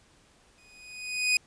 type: tone with exponential growth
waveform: sawtooth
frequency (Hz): 2489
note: D#7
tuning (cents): 0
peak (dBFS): -16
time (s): 0.58-1.37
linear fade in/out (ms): 2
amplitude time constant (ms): 170
effects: pink hiss -61 dBFS RMS until 1.46 s + resampled to 22050 Hz